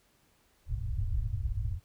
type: low-pass noise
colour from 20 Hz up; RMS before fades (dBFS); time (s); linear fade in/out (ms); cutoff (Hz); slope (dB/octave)
white; -32; 0.66-1.8; 50; 110; 48
effects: pink hiss -68 dBFS RMS until 1.84 s